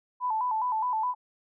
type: tone with vibrato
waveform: sine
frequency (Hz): 934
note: A#5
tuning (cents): +3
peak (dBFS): -25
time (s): 0.2-1.15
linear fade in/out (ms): 50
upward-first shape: square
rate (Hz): 4.8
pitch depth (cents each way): 110
effects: none